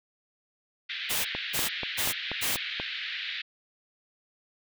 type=band-pass noise; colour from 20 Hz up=white; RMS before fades=-35 dBFS; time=0.89-3.42 s; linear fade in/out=10 ms; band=1600 to 3900 Hz; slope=48 dB/octave
type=noise bursts; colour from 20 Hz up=white; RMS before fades=-29 dBFS; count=4; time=1.09-2.57 s; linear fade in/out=20 ms; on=160 ms; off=280 ms
type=click train; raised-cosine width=1 ms; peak=-20 dBFS; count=7; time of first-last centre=1.35-2.799 s; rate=4.14 Hz
effects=none